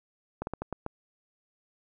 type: slowing click train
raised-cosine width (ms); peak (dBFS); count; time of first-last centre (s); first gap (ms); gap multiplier
1; -19; 6; 0.42-0.864; 51; 1.28
effects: none